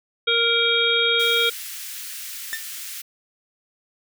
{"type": "harmonic tone", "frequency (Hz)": 466.2, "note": "A#4", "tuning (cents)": 0, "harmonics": [1, 3, 5, 7, 8], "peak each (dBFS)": [-24, -24, -24, -21, -24], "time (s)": [0.27, 1.5], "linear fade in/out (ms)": 10}
{"type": "high-pass noise", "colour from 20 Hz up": "white", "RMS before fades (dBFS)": -34, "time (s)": [1.19, 3.02], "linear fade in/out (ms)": 10, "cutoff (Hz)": 1600, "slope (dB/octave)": 24}
{"type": "tone with exponential decay", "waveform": "40% pulse", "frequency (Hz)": 1800, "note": "A6", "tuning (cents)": 39, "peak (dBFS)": -21, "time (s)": [2.53, 2.66], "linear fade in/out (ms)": 0, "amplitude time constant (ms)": 28}
{"effects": []}